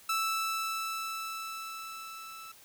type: tone with level ramp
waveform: sawtooth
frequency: 1318.5 Hz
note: E6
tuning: in tune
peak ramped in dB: -24 to -41 dBFS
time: 0.09-2.52 s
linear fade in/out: 5 ms
effects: white hiss -56 dBFS RMS until 2.64 s